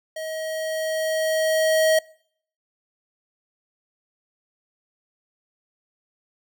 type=tone with level ramp; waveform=square; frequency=634 Hz; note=D#5; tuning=32 cents sharp; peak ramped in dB=-30 to -16 dBFS; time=0.16-1.99 s; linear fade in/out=5 ms; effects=noise-tail reverb RT60 0.6 s tail -24 dB re dry